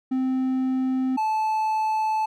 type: tone pair in turn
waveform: triangle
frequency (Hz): 260 / 871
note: C4 / A5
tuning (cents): -11 / -18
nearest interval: octave + major sixth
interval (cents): 2093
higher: second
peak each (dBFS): -19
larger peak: neither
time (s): 0.11-1.17 / 1.17-2.26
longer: second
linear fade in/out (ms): 10
effects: none